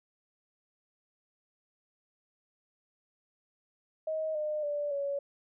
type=tone with pitch steps; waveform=sine; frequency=630 / 606.8 / 584.4 / 562.9 Hz; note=D#5 / D#5 / D5 / C#5; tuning=+21 / -44 / -9 / +26 cents; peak=-30 dBFS; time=4.07-5.19 s; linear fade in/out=5 ms; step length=280 ms; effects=none